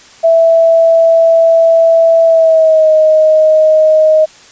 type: tone with pitch glide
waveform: sine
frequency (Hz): 659.3 to 624.8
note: E5 to D#5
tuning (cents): 0 to +7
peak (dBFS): -4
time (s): 0.23-4.26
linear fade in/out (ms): 20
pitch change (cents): -93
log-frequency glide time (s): 2.25-2.91
effects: white hiss -39 dBFS RMS until 4.51 s + resampled to 16000 Hz